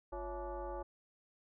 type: tone with frequency modulation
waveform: sine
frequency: 254.1 Hz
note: B3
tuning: 49 cents sharp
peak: -39 dBFS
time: 0.12-0.83 s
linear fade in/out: 10 ms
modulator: 303 Hz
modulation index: 2.5
effects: none